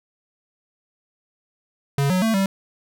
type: tone with pitch steps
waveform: square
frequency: 140 / 184.2 / 223.5 / 194.1 Hz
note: C#3 / F#3 / A3 / G3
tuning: +18 / -7 / +27 / -17 cents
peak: -18 dBFS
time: 1.98-2.46 s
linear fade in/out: 2 ms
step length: 120 ms
effects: none